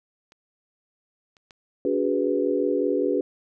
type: clicks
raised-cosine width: 0.2 ms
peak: -33 / -37 / -29 dBFS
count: 3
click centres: 0.321 / 1.368 / 1.508 s
type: chord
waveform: sine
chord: G# half-diminished seventh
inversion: second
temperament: equal with one note detuned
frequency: 286.5 / 370 / 415.3 / 493.9 Hz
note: D4 / F#4 / G#4 / B4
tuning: -43 / 0 / 0 / 0 cents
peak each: -26 dBFS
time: 1.85-3.21 s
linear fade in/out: 2 ms
effects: none